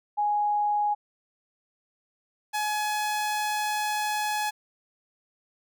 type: tone pair in turn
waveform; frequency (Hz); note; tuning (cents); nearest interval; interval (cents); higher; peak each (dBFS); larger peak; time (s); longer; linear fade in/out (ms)
sine / sawtooth; 830.6 / 844.6; G#5 / G#5; 0 / +29; unison; 29; second; -22; neither; 0.17-0.95 / 2.53-4.51; second; 20
effects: none